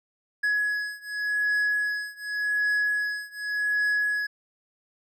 triangle beating tone pair, 1681 / 1681.87 Hz, G#6 / G#6, +20 / +21 cents, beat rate 0.87 Hz, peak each -25 / -26 dBFS, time 0.43-4.27 s, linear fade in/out 10 ms, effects none

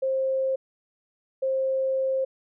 sine tone pair in turn, 530 / 530 Hz, C5 / C5, +22 / +22 cents, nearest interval unison, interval 0 cents, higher neither, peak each -22 dBFS, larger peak neither, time 0.02-0.56 / 1.42-2.25 s, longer second, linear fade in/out 10 ms, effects none

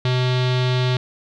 square tone with low-pass filter, 126.6 Hz, B2, 43 cents sharp, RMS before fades -19 dBFS, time 0.05-0.97 s, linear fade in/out 2 ms, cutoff 3800 Hz, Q 3.2, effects none

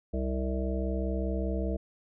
harmonic tone, 65 Hz, C2, 11 cents flat, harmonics 1 / 3 / 5 / 7 / 9 / 10, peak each -30 / -35 / -37 / -38 / -40 / -40 dBFS, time 0.13-1.77 s, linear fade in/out 10 ms, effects none

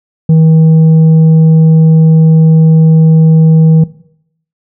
sine tone with tanh clipping, 160 Hz, D#3, 49 cents sharp, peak -3 dBFS, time 0.29-3.84 s, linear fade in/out 5 ms, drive 4 dB, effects noise-tail reverb RT60 0.7 s tail -18 dB re dry

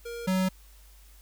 square tone pair in turn, 470 / 187.06 Hz, A#4 / F#3, +14 / +19 cents, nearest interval octave + major third, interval 1595 cents, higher first, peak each -36 / -24 dBFS, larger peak second, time 0.05-0.27 / 0.27-0.49 s, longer neither, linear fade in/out 10 ms, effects added 50 Hz sine -51 dBFS peak until 1.21 s + white hiss -59 dBFS RMS until 1.21 s

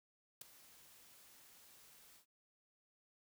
white noise with ADSR envelope, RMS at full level -45 dBFS, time 0.41-2.26 s, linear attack 6 ms, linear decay 6 ms, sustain -18 dB, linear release 100 ms, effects none

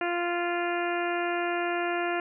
harmonic tone, 347.8 Hz, F4, 7 cents flat, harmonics 1 / 2 / 3 / 4 / 5 / 6 / 7 / 8, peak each -30 / -31 / -38 / -35 / -36 / -41 / -39 / -41 dBFS, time 0.01-2.2 s, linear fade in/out 2 ms, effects none

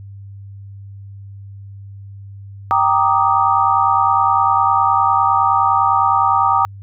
sine chord, Eb major seventh, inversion first, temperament equal, 784 / 932.3 / 1174.7 / 1244.5 Hz, G5 / Bb5 / D6 / Eb6, 0 / 0 / 0 / 0 cents, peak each -17 dBFS, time 2.71-6.65 s, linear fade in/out 0 ms, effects added 99 Hz sine -32 dBFS peak until 6.82 s

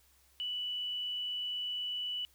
sine tone, 2964 Hz, F#7, 2 cents sharp, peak -34 dBFS, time 0.4-2.25 s, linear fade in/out 0 ms, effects added 66 Hz sine -69 dBFS peak until 2.34 s + white hiss -67 dBFS RMS until 2.34 s

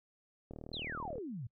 click train, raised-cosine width 2 ms, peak -32 dBFS, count 27, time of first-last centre 0.51-1.182 s, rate 38.7 Hz
sine exponential sweep, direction down, 4285 to 106.3 Hz, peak -39 dBFS, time 0.73-1.47 s, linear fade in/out 5 ms
effects noise-tail reverb RT60 0.1 s tail -26 dB re dry

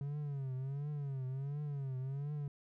triangle tone with vibrato, 138.59 Hz, C#3, in tune, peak -35 dBFS, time 0.01-2.48 s, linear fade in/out 2 ms, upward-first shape triangle, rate 1.4 Hz, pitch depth 140 cents each way, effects none

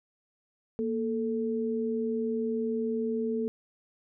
sine tone pair together, 233.3 / 440 Hz, A#3 / A4, +2 / 0 cents, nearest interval major seventh, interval 1098 cents, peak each -30 / -30 dBFS, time 0.79-3.48 s, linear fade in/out 0 ms, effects none

